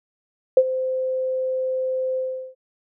sine tone with ADSR envelope, 518 Hz, C5, 17 cents flat, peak -7 dBFS, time 0.57-2.55 s, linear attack 3 ms, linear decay 54 ms, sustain -14 dB, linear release 380 ms, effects none

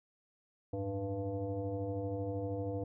sine tone with frequency modulation, 297.4 Hz, D4, 22 cents sharp, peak -34 dBFS, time 0.73-2.84 s, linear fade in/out 5 ms, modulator 194 Hz, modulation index 1.6, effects none

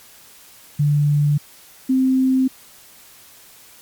sine tone pair in turn, 146.5 / 261 Hz, D3 / C4, -4 / -4 cents, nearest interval minor seventh, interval 1000 cents, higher second, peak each -13 dBFS, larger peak neither, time 0.79-1.38 / 1.89-2.48 s, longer neither, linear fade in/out 10 ms, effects white hiss -46 dBFS RMS until 3.81 s + MP3 96 kbps

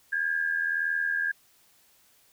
sine tone pair together, 1616.4 / 1698 Hz, G#6 / G#6, -47 / +38 cents, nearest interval minor second, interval 85 cents, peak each -26 / -31 dBFS, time 0.12-1.32 s, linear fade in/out 10 ms, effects white hiss -62 dBFS RMS until 2.32 s

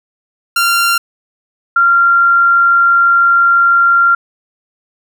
sawtooth / sine tone pair in turn, 1383 / 1383 Hz, F6 / F6, -17 / -17 cents, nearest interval unison, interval 0 cents, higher neither, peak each -6 dBFS, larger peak neither, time 0.56-0.98 / 1.76-4.15 s, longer second, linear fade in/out 5 ms, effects none

